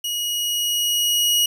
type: tone with level ramp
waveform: sawtooth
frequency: 2900 Hz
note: F#7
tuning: 35 cents flat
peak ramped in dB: -20 to -12 dBFS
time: 0.04-1.46 s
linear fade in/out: 5 ms
effects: none